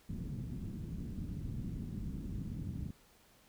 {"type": "low-pass noise", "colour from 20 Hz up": "white", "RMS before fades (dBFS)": -41, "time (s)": [0.09, 2.91], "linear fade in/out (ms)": 2, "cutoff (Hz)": 220, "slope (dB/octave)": 24, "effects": ["pink hiss -65 dBFS RMS until 3.48 s"]}